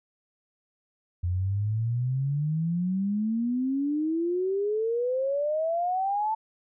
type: exponential sweep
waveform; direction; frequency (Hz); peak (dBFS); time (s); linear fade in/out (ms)
sine; up; 86.4 to 889; -24; 1.23-6.35; 10
effects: none